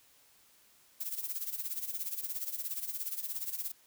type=noise with tremolo; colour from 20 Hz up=violet; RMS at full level=-35 dBFS; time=1-3.72 s; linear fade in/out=10 ms; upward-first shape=sine; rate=17 Hz; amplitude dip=75%; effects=white hiss -64 dBFS RMS until 3.86 s